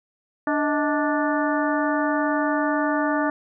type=harmonic tone with a mistuned harmonic; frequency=293.7 Hz; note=D4; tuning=in tune; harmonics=1 / 2 / 3 / 4 / 5 / 6; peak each=-23 / -26 / -28 / -29 / -30 / -31 dBFS; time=0.47-3.3 s; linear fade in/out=2 ms; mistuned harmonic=2; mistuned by=+110 cents; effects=none